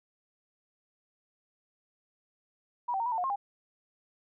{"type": "tone with pitch steps", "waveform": "sine", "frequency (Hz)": [967, 773, 922, 980, 897, 719, 1067, 805], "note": ["B5", "G5", "A#5", "B5", "A5", "F#5", "C6", "G5"], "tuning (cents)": [-37, -24, -19, -14, 33, -50, 34, 46], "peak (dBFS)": -28, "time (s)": [2.88, 3.36], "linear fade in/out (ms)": 10, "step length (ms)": 60, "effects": []}